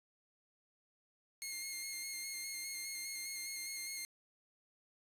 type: tone with vibrato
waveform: 10% pulse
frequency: 2138 Hz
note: C7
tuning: 37 cents sharp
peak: -32 dBFS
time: 1.42-4.05 s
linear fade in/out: 0 ms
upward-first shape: square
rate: 4.9 Hz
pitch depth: 21 cents each way
effects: resampled to 32000 Hz + 10-bit